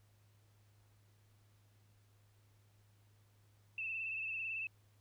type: tone with vibrato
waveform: sine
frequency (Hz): 2637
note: E7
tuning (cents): 0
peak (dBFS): -38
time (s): 3.78-4.67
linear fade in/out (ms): 2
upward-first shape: triangle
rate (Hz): 18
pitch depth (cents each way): 57
effects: added 103 Hz sine -66 dBFS peak until 5 s + pink hiss -75 dBFS RMS until 5 s